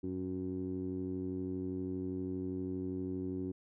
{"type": "tone with low-pass filter", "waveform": "15% pulse", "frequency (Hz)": 92.5, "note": "F#2", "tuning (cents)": 0, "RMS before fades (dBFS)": -38, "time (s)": [0.03, 3.52], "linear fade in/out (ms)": 10, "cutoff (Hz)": 330, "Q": 5, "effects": []}